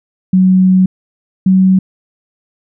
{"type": "tone pair in turn", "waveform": "sine", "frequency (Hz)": [186.3, 188.25], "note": ["F#3", "F#3"], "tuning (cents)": [12, 30], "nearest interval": "unison", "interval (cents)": 18, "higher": "second", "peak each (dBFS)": -5, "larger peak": "neither", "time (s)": [[0.33, 0.86], [1.46, 1.79]], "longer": "first", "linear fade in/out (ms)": 5, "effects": []}